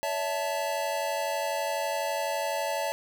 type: chord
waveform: square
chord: A major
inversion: first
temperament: equal with one note detuned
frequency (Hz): 567.3 / 659.3 / 880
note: C#5 / E5 / A5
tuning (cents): +40 / 0 / 0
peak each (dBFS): -33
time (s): 0.03-2.92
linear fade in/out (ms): 0
effects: none